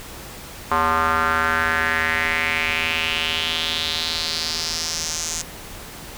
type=tone with band-pass filter sweep; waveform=square; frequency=80.8 Hz; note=E2; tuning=34 cents flat; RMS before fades=-22 dBFS; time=0.71-5.42 s; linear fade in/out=5 ms; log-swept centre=1100 to 6800 Hz; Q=3.7; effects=pink hiss -37 dBFS RMS until 6.17 s